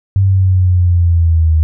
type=linear sweep; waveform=sine; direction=down; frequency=98 to 78 Hz; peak=-7 dBFS; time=0.16-1.63 s; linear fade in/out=0 ms; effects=none